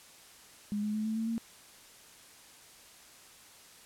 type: tone with pitch steps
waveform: sine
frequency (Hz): 206.8 / 211 / 215.3 / 219.7 / 224.2 / 228.8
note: G#3 / G#3 / A3 / A3 / A3 / A#3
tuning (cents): -7 / +28 / -37 / -2 / +33 / -32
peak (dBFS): -30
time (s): 0.72-1.38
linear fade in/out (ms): 0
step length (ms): 110
effects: white hiss -55 dBFS RMS until 3.85 s + low-pass 11000 Hz 12 dB/octave